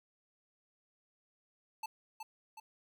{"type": "tone with echo", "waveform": "square", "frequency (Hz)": 880, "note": "A5", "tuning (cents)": 0, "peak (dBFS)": -38, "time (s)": [1.83, 1.86], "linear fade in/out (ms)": 5, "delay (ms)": 370, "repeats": 2, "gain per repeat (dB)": -5, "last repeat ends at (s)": 2.6, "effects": []}